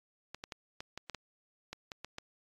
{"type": "clicks", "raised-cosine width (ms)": 0.2, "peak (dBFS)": -24, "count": 11, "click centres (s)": [0.346, 0.439, 0.522, 0.805, 0.976, 1.097, 1.147, 1.73, 1.918, 2.046, 2.184], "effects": ["AAC 32 kbps"]}